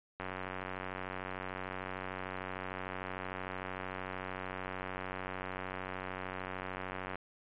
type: click train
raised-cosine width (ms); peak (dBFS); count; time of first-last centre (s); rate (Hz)
0.5; -24; 650; 0.2-7.156; 93.3
effects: resampled to 8000 Hz